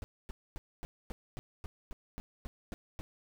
brown noise bursts, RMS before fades -40 dBFS, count 12, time 0.02-3.01 s, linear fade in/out 0 ms, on 20 ms, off 250 ms, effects none

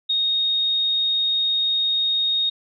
sine tone, 3723 Hz, A#7, 3 cents flat, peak -18 dBFS, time 0.09-2.5 s, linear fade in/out 10 ms, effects none

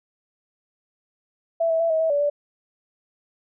sine tone with pitch steps, 664 / 651 / 666 / 638 / 647 / 576 / 582 Hz, E5 / E5 / E5 / D#5 / E5 / D5 / D5, +12 / -22 / +18 / +43 / -32 / -34 / -16 cents, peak -18 dBFS, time 1.6-2.3 s, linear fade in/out 10 ms, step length 100 ms, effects none

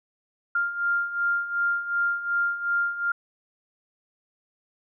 sine beating tone pair, 1396.9 / 1399.6 Hz, F6 / F6, 0 / +3 cents, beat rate 2.7 Hz, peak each -29 / -24 dBFS, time 0.55-3.12 s, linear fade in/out 5 ms, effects none

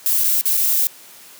violet noise with dropouts, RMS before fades -17 dBFS, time 0.06-0.87 s, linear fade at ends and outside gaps 0 ms, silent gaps 0.237-0.242 / 0.411-0.456 / 0.569-0.574 s, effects white hiss -43 dBFS RMS until 1.39 s + high-pass 150 Hz 12 dB/octave

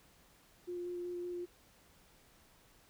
sine tone with vibrato, 353.1 Hz, F4, 19 cents sharp, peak -38 dBFS, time 0.67-1.46 s, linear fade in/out 20 ms, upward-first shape square, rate 5.3 Hz, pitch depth 8 cents each way, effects pink hiss -65 dBFS RMS until 2.89 s

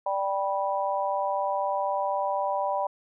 sine chord, G major, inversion second, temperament just, 588 / 784 / 980 Hz, D5 / G5 / B5, +2 / 0 / -14 cents, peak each -29 dBFS, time 0.06-2.87 s, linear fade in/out 5 ms, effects none

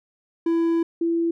triangle / sine tone pair in turn, 333 / 335.1 Hz, E4 / E4, +18 / +29 cents, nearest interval unison, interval 11 cents, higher second, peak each -16 / -19 dBFS, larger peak first, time 0.46-0.83 / 1.01-1.31 s, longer first, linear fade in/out 5 ms, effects none

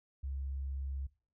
sine tone, 68 Hz, C#2, 33 cents flat, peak -36 dBFS, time 0.23-1.07 s, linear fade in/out 10 ms, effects noise-tail reverb RT60 0.4 s tail -20 dB re dry

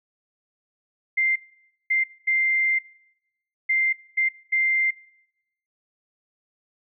sine tone bursts at uneven times, 2093 Hz, C7, in tune, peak -18 dBFS, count 6, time 1.17-1.36 / 1.9-2.04 / 2.27-2.79 / 3.69-3.93 / 4.17-4.29 / 4.52-4.91 s, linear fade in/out 10 ms, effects noise-tail reverb RT60 0.9 s tail -25 dB re dry

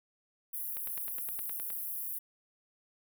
pink high-pass noise, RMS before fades -38 dBFS, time 0.53-2.19 s, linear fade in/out 10 ms, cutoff 11000 Hz, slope 48 dB/octave
click train, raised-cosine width 0.3 ms, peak -30 dBFS, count 10, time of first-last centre 0.77-1.703 s, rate 9.65 Hz
effects none

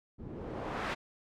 white noise with low-pass filter sweep, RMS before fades -39 dBFS, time 0.18-0.95 s, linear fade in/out 20 ms, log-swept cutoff 200 to 2000 Hz, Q 0.86, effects none

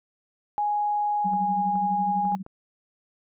sine tone with pitch glide, 830.6 to 824.9 Hz, G#5 to G#5, 0 to -12 cents, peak -22 dBFS, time 0.58-2.35 s, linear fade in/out 0 ms, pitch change -12 cents, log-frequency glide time 1.25-1.53 s
sine tone with tremolo, 190.5 Hz, G3, 49 cents flat, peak -26 dBFS, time 1.24-2.43 s, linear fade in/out 20 ms, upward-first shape sine, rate 12 Hz, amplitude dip 75%
clicks, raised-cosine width 1 ms, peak -29 dBFS, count 5, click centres 1.335 / 1.756 / 2.252 / 2.321 / 2.464 s
effects none

